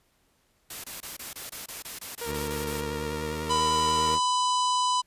white noise bursts, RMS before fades -38 dBFS, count 13, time 0.7-2.808 s, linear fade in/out 5 ms, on 140 ms, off 24 ms
sawtooth tone with vibrato, 466.2 Hz, A#4, in tune, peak -29 dBFS, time 2.21-4.15 s, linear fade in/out 5 ms, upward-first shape sine, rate 10 Hz, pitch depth 33 cents each way
10% pulse tone with pitch glide, 73.42 to 79.15 Hz, D2 to D#2, 0 to +30 cents, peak -24 dBFS, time 2.25-4.2 s, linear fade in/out 50 ms, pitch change +130 cents, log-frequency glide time 2.86-3.57 s
harmonic tone, 998 Hz, B5, 18 cents sharp, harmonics 1 / 3 / 4 / 5 / 6 / 7 / 8 / 9, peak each -23 / -33 / -35 / -37 / -39 / -40 / -41 / -42 dBFS, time 3.49-5.02 s, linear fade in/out 20 ms
effects pink hiss -68 dBFS RMS until 5.06 s + resampled to 32000 Hz

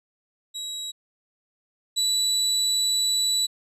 30% pulse tone pair in turn, 3867 / 3946 Hz, B7 / B7, -37 / -2 cents, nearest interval unison, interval 35 cents, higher second, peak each -28 / -18 dBFS, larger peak second, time 0.54-0.92 / 1.96-3.47 s, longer second, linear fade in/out 20 ms, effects resampled to 32000 Hz

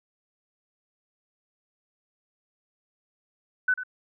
sine tone with echo, 1500 Hz, F#6, 23 cents sharp, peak -19 dBFS, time 3.68-3.74 s, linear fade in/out 5 ms, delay 95 ms, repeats 1, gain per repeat -12 dB, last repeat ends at 3.835 s, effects none

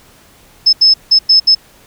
sine tone bursts at uneven times, 5220 Hz, E8, 18 cents flat, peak -4 dBFS, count 5, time 0.66-0.73 / 0.81-0.94 / 1.11-1.19 / 1.29-1.4 / 1.47-1.55 s, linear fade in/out 10 ms, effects pink hiss -45 dBFS RMS until 1.86 s

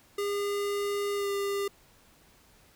square tone with pitch glide, 405.8 to 400.2 Hz, G#4 to G4, -40 to +36 cents, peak -29 dBFS, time 0.18-1.68 s, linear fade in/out 5 ms, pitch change -24 cents, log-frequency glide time 1.15-1.28 s, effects pink hiss -60 dBFS RMS until 2.75 s

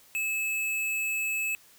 square tone, 2600 Hz, E7, 24 cents flat, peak -28 dBFS, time 0.15-1.55 s, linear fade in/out 0 ms, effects white hiss -57 dBFS RMS until 1.78 s

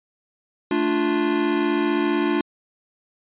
square chord, D minor, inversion second, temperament equal, 220 / 293.7 / 349.2 Hz, A3 / D4 / F4, 0 / 0 / 0 cents, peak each -28 / -23 / -23 dBFS, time 0.71-2.41 s, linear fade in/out 2 ms, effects resampled to 8000 Hz

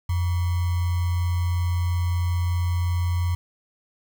sine tone with sample-and-hold, 87.7 Hz, F2, 8 cents sharp, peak -20 dBFS, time 0.09-3.35 s, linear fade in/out 5 ms, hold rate 1050 Hz, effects none

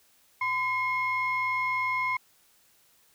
sine tone pair together, 1018.4 / 2158 Hz, C6 / C#7, -47 / -47 cents, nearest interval octave + minor second, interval 1300 cents, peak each -27 dBFS, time 0.41-2.17 s, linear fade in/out 5 ms, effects tanh soft clip ceiling -20 dBFS + white hiss -63 dBFS RMS until 3.14 s

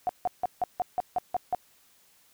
sine tone bursts, 726 Hz, F#5, 33 cents flat, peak -23 dBFS, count 9, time 0.07-1.548 s, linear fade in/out 0 ms, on 22 ms, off 160 ms, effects white hiss -62 dBFS RMS until 2.33 s

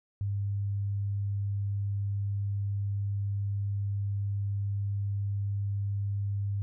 sine tone, 100.4 Hz, G2, 42 cents sharp, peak -28 dBFS, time 0.21-6.62 s, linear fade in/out 0 ms, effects none

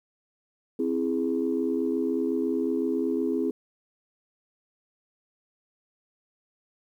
sine chord, C augmented, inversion none, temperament equal, 261.6 / 329.6 / 415.3 Hz, C4 / E4 / G#4, 0 / 0 / 0 cents, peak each -27 / -28 / -28 dBFS, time 0.79-3.51 s, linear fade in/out 5 ms, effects tanh soft clip ceiling -15 dBFS + 10-bit

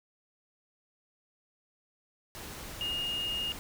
sine tone in noise, 2845 Hz, F7, 31 cents sharp, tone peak -31 dBFS, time 2.81-3.52 s, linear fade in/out 0 ms, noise pink, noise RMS -43 dBFS, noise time 2.35-3.59 s, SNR +9 dB, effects none

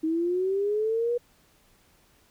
sine linear sweep, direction up, 312.9 to 486.2 Hz, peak -23 dBFS, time 0.03-1.18 s, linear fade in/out 10 ms, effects pink hiss -62 dBFS RMS until 2.3 s

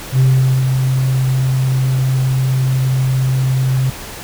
sine tone with ADSR envelope, 130.81 Hz, C3, in tune, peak -5 dBFS, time 0.12-3.9 s, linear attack 74 ms, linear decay 440 ms, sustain -6 dB, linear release 5 ms, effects tanh soft clip ceiling -6 dBFS + pink hiss -30 dBFS RMS until 4.23 s

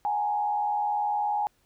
sine tone with frequency modulation, 830.6 Hz, G#5, in tune, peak -24 dBFS, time 0.05-1.47 s, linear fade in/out 0 ms, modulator 80 Hz, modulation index 0.65, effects pink hiss -68 dBFS RMS until 1.65 s

